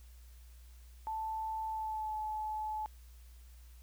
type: tone with pitch glide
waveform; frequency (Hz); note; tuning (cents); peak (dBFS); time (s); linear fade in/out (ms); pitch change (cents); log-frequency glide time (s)
sine; 880 to 860.9; A5 to A5; 0 to -38; -35; 1.07-2.86; 0; -38; 1.68-2.15
effects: added 60 Hz sine -52 dBFS peak until 3.82 s + white hiss -66 dBFS RMS until 3.82 s